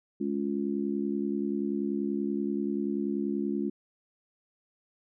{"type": "harmonic tone", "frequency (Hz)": 70.4, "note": "C#2", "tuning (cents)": 27, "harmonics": [3, 4, 5], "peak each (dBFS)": [-31, -32, -33], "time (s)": [0.2, 3.7], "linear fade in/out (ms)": 10, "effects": []}